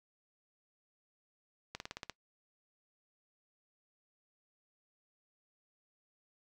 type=slowing click train; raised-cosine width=0.2 ms; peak=-23 dBFS; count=7; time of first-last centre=1.75-2.097 s; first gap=51 ms; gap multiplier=1.05; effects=noise-tail reverb RT60 0.1 s tail -21 dB re dry